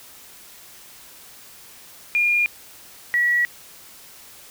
sine tone pair in turn, 2418 / 1929.7 Hz, D7 / B6, +50 / -41 cents, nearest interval major third, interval 391 cents, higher first, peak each -16 dBFS, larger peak neither, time 2.15-2.46 / 3.14-3.45 s, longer neither, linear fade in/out 0 ms, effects white hiss -45 dBFS RMS until 4.5 s

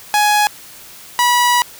sawtooth tone pair in turn, 836 / 973 Hz, G#5 / B5, +11 / -26 cents, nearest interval minor third, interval 263 cents, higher second, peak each -7 dBFS, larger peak neither, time 0.14-0.47 / 1.19-1.62 s, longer second, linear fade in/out 0 ms, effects white hiss -38 dBFS RMS until 1.79 s

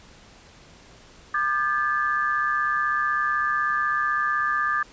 sine tone cluster, 1198 / 1592 / 1728 Hz, D6 / G6 / A6, +34 / +26 / -32 cents, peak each -23 / -29 / -26 dBFS, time 1.34-4.83 s, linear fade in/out 5 ms, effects pink hiss -50 dBFS RMS until 4.92 s + resampled to 16000 Hz

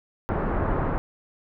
pink low-pass noise, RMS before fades -25 dBFS, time 0.29-0.98 s, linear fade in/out 0 ms, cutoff 1400 Hz, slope 24 dB/octave, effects none

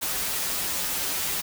white noise with comb filter, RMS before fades -28 dBFS, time 0.01-1.42 s, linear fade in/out 20 ms, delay 8.5 ms, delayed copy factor -0.7, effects none

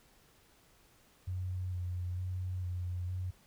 sine tone with vibrato, 90.6 Hz, F#2, 36 cents flat, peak -34 dBFS, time 1.27-3.31 s, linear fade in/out 10 ms, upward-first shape square, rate 1.1 Hz, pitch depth 21 cents each way, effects pink hiss -65 dBFS RMS until 3.46 s

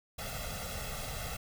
pink noise with comb filter, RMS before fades -39 dBFS, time 0.18-1.37 s, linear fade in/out 10 ms, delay 1.5 ms, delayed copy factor +0.95, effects none

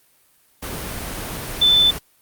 sine tone in noise, 3520 Hz, A7, in tune, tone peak -11 dBFS, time 1.61-1.91 s, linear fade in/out 10 ms, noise pink, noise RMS -29 dBFS, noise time 0.62-1.99 s, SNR +15 dB, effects white hiss -58 dBFS RMS until 2.21 s + Opus 32 kbps

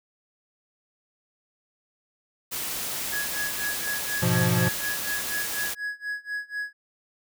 white noise, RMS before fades -31 dBFS, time 2.51-5.75 s, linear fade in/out 20 ms
triangle tone with tremolo, 1673 Hz, G#6, 12 cents sharp, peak -25 dBFS, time 3.12-6.73 s, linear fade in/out 10 ms, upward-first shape sine, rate 4.1 Hz, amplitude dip 95%
square chord, F diminished, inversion first, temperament equal, 103.83 / 123.47 / 174.61 Hz, Ab2 / Cb3 / F3, 0 / 0 / 0 cents, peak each -29 / -25 / -25 dBFS, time 4.22-4.69 s, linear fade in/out 10 ms
effects none

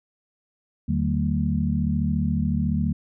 sine tone cluster, 80.7 / 152.6 / 193.9 / 228.1 Hz, E2 / D#3 / G3 / A#3, -36 / -33 / -19 / -37 cents, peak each -26 dBFS, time 0.88-2.93 s, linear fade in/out 10 ms, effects none

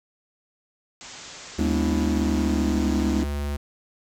white low-pass noise, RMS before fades -42 dBFS, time 1.01-3.23 s, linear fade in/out 0 ms, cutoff 7600 Hz, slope 96 dB/octave
square tone with pitch glide, 76.2 to 71.96 Hz, D#2 to D2, -36 to -35 cents, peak -26 dBFS, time 1.58-3.57 s, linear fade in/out 10 ms, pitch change -99 cents, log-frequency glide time 1.94-2.83 s
triangle chord, E dominant seventh, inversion first, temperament just, 206 / 247.2 / 296.7 / 329.6 Hz, G#3 / B3 / D4 / E4, -14 / +2 / +18 / 0 cents, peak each -24 / -25 / -26 / -26 dBFS, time 1.59-3.24 s, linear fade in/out 2 ms
effects none

